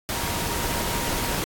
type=tone in noise; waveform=sine; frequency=940 Hz; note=A#5; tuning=14 cents sharp; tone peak=-35 dBFS; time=0.15-1.36 s; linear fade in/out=0 ms; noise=pink; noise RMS=-27 dBFS; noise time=0.09-1.44 s; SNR=-11 dB; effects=AAC 64 kbps